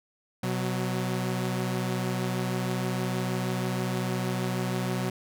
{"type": "tone pair together", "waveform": "sawtooth", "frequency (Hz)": [125.45, 185], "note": ["B2", "F#3"], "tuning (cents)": [28, 0], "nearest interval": "perfect fifth", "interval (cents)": 672, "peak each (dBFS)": -26, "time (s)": [0.43, 5.1], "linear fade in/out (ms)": 5, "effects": []}